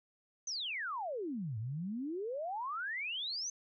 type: exponential two-way sweep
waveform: sine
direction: down then up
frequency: 6320 to 103.83 to 6320 Hz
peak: -36 dBFS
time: 0.47-3.5 s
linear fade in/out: 5 ms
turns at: 1.58 s
effects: none